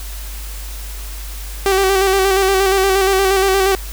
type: tone with vibrato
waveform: sawtooth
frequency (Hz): 385.9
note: G4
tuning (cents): -27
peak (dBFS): -8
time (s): 1.66-3.75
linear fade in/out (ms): 0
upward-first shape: square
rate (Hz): 8.5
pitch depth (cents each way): 33
effects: added 50 Hz sine -26 dBFS peak until 3.92 s + white hiss -34 dBFS RMS until 3.92 s